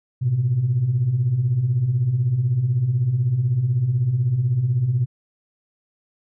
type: beating tone pair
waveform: sine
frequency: 110.2 / 126.2 Hz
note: A2 / B2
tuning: +3 / +38 cents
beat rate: 16 Hz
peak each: -24 / -17 dBFS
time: 0.21-5.06 s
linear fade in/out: 20 ms
effects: tanh soft clip ceiling -11 dBFS